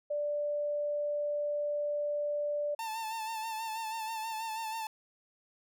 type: tone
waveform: sine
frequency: 587.3 Hz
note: D5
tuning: in tune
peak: -30 dBFS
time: 0.1-2.75 s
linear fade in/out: 10 ms
type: tone with vibrato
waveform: 45% pulse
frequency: 889 Hz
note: A5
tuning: 18 cents sharp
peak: -35 dBFS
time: 2.79-4.87 s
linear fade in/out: 2 ms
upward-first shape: sine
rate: 6.2 Hz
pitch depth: 41 cents each way
effects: none